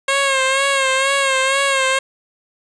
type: tone with vibrato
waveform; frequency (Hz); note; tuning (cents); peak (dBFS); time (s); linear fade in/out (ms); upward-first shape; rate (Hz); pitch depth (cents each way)
10% pulse; 540; C#5; -45; -6; 0.08-1.99; 5; sine; 2.1; 48
effects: resampled to 22050 Hz + 7-bit